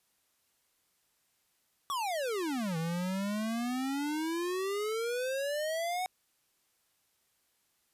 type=exponential two-way sweep; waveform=square; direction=down then up; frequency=1159 to 160 to 749 Hz; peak=-32 dBFS; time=1.9-6.06 s; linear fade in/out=0 ms; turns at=2.77 s; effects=white hiss -74 dBFS RMS until 7.93 s + resampled to 32000 Hz